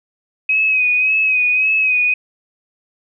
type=tone with vibrato; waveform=sine; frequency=2529 Hz; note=D#7; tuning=28 cents sharp; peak=-12 dBFS; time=0.49-2.14 s; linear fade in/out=5 ms; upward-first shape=sine; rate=1.8 Hz; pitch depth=44 cents each way; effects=none